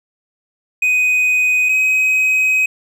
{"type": "tone pair in turn", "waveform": "triangle", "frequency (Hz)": [2500, 2528], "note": ["D#7", "D#7"], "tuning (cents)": [8, 27], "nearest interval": "unison", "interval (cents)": 19, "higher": "second", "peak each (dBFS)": -10, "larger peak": "neither", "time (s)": [[0.82, 1.69], [1.69, 2.66]], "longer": "second", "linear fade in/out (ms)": 5, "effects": []}